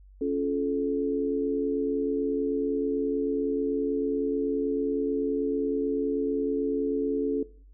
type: chord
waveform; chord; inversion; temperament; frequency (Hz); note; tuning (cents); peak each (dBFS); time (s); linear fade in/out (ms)
sine; Db augmented; none; just; 277.2 / 346.5 / 433.1; Db4 / F4 / A4; 0 / -14 / -27; -28 / -34 / -28; 0.21-7.43; 5
effects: noise-tail reverb RT60 0.5 s tail -18 dB re dry + added 48 Hz sine -49 dBFS peak until 7.73 s